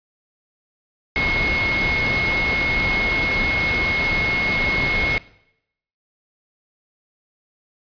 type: tone in noise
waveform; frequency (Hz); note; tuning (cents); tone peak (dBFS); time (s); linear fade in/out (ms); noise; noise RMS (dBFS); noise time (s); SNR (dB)
sine; 2170; C#7; -37; -19; 1.16-5.18; 0; pink; -24; 1.16-5.18; +2
effects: noise-tail reverb RT60 0.8 s tail -20 dB re dry + resampled to 11025 Hz